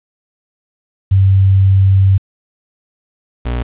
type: tone pair in turn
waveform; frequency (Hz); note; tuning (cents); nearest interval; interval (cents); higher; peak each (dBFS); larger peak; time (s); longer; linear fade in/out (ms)
sine / 35% pulse; 96.5 / 60.51; G2 / B1; -27 / -35; minor sixth; 808; first; -6 / -14; first; 1.11-2.18 / 3.45-3.63; first; 10
effects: resampled to 8000 Hz + 7-bit